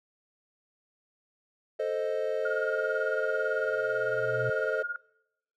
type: chord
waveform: triangle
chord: A diminished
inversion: none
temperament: equal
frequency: 440 / 523.3 / 622.3 Hz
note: A4 / C5 / Eb5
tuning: 0 / 0 / 0 cents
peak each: -30 dBFS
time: 1.79-4.83 s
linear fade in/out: 10 ms
type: tone with tremolo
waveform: sine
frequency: 1424 Hz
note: F6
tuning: 33 cents sharp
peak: -28 dBFS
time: 2.45-4.96 s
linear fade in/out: 2 ms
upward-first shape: sine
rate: 18 Hz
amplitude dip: 80%
type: tone with exponential growth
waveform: triangle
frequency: 121.9 Hz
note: B2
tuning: 22 cents flat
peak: -29 dBFS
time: 3.53-4.5 s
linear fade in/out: 5 ms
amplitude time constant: 210 ms
effects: noise-tail reverb RT60 0.9 s tail -25 dB re dry